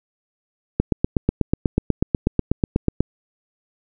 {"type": "click train", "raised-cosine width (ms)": 3, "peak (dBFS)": -3, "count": 19, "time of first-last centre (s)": [0.8, 3.006], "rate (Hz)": 8.16, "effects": []}